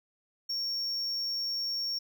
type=tone; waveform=triangle; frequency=5510 Hz; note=F8; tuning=24 cents flat; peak=-29 dBFS; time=0.49-1.99 s; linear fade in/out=10 ms; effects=none